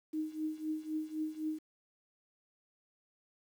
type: tone with tremolo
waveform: sine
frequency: 311.1 Hz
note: D#4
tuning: in tune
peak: -31 dBFS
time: 0.13-1.59 s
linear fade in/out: 10 ms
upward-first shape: triangle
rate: 3.9 Hz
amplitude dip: 90%
effects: 10-bit